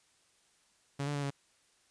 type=tone with pitch steps; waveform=sawtooth; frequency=140.6 / 145.6 / 142.9 / 139.9 Hz; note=C#3 / D3 / D3 / C#3; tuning=+25 / -15 / -47 / +16 cents; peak=-29 dBFS; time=0.99-1.306 s; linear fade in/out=10 ms; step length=79 ms; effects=white hiss -69 dBFS RMS until 1.9 s + resampled to 22050 Hz